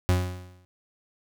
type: tone with exponential decay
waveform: 40% pulse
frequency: 90.7 Hz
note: F#2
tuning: 34 cents flat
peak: -16 dBFS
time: 0.09-0.65 s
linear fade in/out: 0 ms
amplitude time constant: 120 ms
effects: none